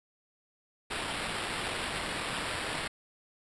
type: noise with sample-and-hold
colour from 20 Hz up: white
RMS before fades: -35 dBFS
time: 0.9-2.88 s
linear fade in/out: 10 ms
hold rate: 6300 Hz
effects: resampled to 24000 Hz

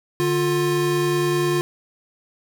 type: tone pair together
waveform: square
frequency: 147.6 / 352.7 Hz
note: D3 / F4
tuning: +9 / +17 cents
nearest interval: octave + minor third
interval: 1508 cents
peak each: -25 / -20 dBFS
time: 0.2-1.61 s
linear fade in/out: 0 ms
effects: none

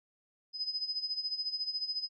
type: tone with tremolo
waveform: sine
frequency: 5030 Hz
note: D#8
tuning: 18 cents sharp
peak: -30 dBFS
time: 0.53-2.09 s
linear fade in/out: 50 ms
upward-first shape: sine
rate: 14 Hz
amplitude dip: 75%
effects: none

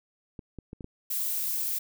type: clicks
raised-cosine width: 3 ms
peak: -27 dBFS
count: 5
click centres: 0.392 / 0.587 / 0.731 / 0.808 / 0.844 s
type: noise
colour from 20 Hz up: violet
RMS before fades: -30 dBFS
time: 1.1-1.79 s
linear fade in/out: 10 ms
effects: none

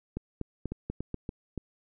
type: two click trains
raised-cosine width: 3 ms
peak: -21 / -20 dBFS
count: 4 / 5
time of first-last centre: 0.72-1.577 / 0.17-1.143 s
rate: 3.5 / 4.11 Hz
effects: none

